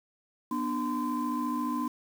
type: tone cluster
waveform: sine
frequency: 244.6 / 298.9 / 1028 Hz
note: B3 / D4 / C6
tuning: -16 / +31 / -31 cents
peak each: -31 / -32 / -32 dBFS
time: 0.51-1.88 s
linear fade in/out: 5 ms
effects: tanh soft clip ceiling -21 dBFS + 8-bit